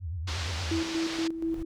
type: tone with vibrato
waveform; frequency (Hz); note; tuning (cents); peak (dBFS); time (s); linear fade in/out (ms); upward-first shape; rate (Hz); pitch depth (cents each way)
sine; 84.8; E2; +50; -31; 0-0.83; 50; triangle; 8.5; 220
type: low-pass noise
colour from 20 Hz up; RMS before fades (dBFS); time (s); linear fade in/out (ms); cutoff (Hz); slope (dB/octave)
white; -37; 0.27-1.28; 10; 5400; 24
type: tone with tremolo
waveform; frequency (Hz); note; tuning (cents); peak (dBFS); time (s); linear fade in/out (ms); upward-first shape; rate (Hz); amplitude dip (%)
sine; 327.8; E4; -10; -26; 0.71-1.65; 5; square; 4.2; 55
type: noise with exponential growth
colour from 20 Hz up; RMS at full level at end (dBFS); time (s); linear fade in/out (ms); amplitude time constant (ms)
brown; -39; 0.94-1.63; 5; 150
effects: none